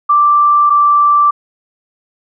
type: tone pair in turn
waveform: sine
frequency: 1174.7 / 1170.1 Hz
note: D6 / D6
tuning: 0 / -7 cents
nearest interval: unison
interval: 7 cents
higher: first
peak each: -6 dBFS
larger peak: neither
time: 0.09-0.7 / 0.7-1.31 s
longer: neither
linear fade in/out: 10 ms
effects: none